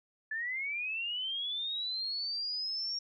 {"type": "linear sweep", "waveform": "sine", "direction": "up", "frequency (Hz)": [1724, 5588], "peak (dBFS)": -33, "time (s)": [0.31, 2.99], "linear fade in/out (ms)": 5, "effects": []}